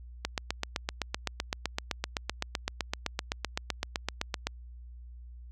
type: click train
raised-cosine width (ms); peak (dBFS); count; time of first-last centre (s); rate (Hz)
0.2; -12; 34; 0.25-4.47; 7.82
effects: added 60 Hz sine -44 dBFS peak until 5.51 s